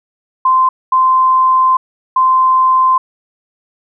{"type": "tone bursts at uneven times", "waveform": "sine", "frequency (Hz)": 1038, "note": "C6", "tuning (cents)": -14, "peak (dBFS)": -7, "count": 3, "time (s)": [[0.45, 0.69], [0.92, 1.77], [2.16, 2.98]], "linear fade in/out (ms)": 5, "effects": []}